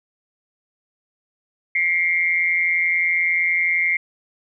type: tone with amplitude modulation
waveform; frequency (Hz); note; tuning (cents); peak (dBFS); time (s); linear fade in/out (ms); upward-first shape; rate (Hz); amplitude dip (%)
sine; 2126; C7; +27; -13; 1.75-3.97; 5; sine; 171; 75
effects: none